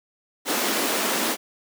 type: high-pass noise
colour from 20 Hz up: pink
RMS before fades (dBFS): -24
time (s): 0.45-1.37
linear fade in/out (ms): 50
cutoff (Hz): 210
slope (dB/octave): 48
effects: none